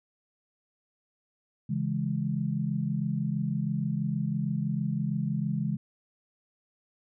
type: chord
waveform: sine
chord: C# minor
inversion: none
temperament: equal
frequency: 138.59 / 164.81 / 207.7 Hz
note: C#3 / E3 / G#3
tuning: 0 / 0 / 0 cents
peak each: -31 dBFS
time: 1.69-5.77 s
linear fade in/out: 10 ms
effects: none